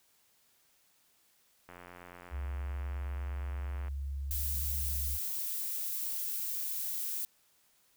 click train, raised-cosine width 0.5 ms, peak -34 dBFS, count 195, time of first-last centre 1.69-3.882 s, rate 88.5 Hz
sine tone, 69.3 Hz, C#2, in tune, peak -34 dBFS, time 2.3-5.19 s, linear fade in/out 50 ms
violet noise, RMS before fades -36 dBFS, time 4.31-7.25 s, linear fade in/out 0 ms
effects white hiss -69 dBFS RMS until 7.96 s

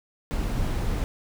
brown noise, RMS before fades -26 dBFS, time 0.31-1.04 s, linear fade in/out 0 ms, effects none

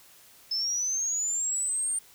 sine linear sweep, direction up, 5200 to 8840 Hz, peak -26 dBFS, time 0.51-1.99 s, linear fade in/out 5 ms, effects white hiss -55 dBFS RMS until 2.14 s

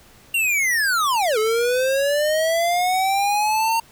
square linear two-way sweep, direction down then up, 2800 to 426.5 to 919 Hz, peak -18 dBFS, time 0.34-3.8 s, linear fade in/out 5 ms, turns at 1.38 s, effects pink hiss -50 dBFS RMS until 3.91 s

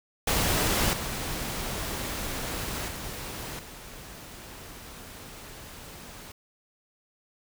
pink noise with level steps, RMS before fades -25 / -33 / -37 / -44 dBFS, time 0.27-6.32 s, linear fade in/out 5 ms, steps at 0.93 / 2.88 / 3.59 s, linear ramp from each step 2 ms, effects none

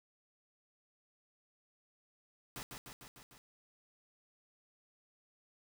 pink noise with echo, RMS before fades -45 dBFS, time 2.56-2.63 s, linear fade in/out 0 ms, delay 150 ms, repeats 5, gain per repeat -3 dB, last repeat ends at 3.38 s, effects none

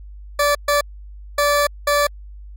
20% pulse tone bursts at uneven times, 580 Hz, D5, 22 cents flat, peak -9 dBFS, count 4, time 0.39-0.55 / 0.68-0.81 / 1.38-1.67 / 1.87-2.07 s, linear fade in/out 5 ms, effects added 50 Hz sine -34 dBFS peak until 2.56 s + MP3 64 kbps

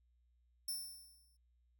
5% pulse tone with exponential decay, 5370 Hz, E8, 31 cents sharp, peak -31 dBFS, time 0.68-1.37 s, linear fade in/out 5 ms, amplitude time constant 150 ms, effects added 60 Hz sine -70 dBFS peak until 1.79 s

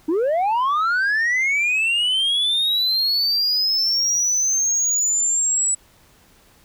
sine linear sweep, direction up, 293.7 to 7902 Hz, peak -14 dBFS, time 0.08-5.75 s, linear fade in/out 10 ms, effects tanh soft clip ceiling -16 dBFS + pink hiss -54 dBFS RMS until 6.64 s

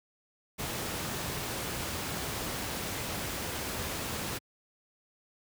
pink noise, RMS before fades -35 dBFS, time 0.58-4.39 s, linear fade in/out 20 ms, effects high-pass 60 Hz 12 dB/octave

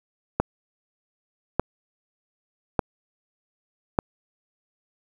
click train, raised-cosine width 1 ms, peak -5 dBFS, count 4, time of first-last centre 0.4-3.989 s, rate 0.836 Hz, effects 7-bit

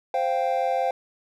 triangle chord, C suspended fourth, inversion none, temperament equal, 523.3 / 698.5 / 784 Hz, C5 / F5 / G5, 0 / 0 / 0 cents, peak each -24 dBFS, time 0.14-0.91 s, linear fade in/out 2 ms, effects none

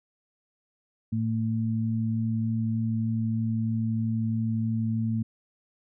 sine tone pair together, 112.03 / 224.2 Hz, A2 / A3, +32 / +33 cents, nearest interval octave, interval 1201 cents, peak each -27 dBFS, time 1.12-5.23 s, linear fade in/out 10 ms, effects none

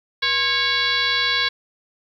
sine tone with frequency modulation, 2794 Hz, F7, in tune, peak -17 dBFS, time 0.22-1.49 s, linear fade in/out 10 ms, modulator 577 Hz, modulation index 2.8, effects 9-bit

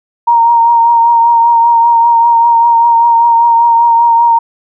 sine tone with vibrato, 932.3 Hz, A#5, in tune, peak -4 dBFS, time 0.27-4.39 s, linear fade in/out 10 ms, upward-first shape triangle, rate 5.1 Hz, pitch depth 28 cents each way, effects none

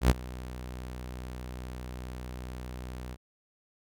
sawtooth tone with ADSR envelope, 62.4 Hz, B1, 19 cents sharp, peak -13 dBFS, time 0.01-3.17 s, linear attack 89 ms, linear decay 31 ms, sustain -21 dB, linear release 43 ms, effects none

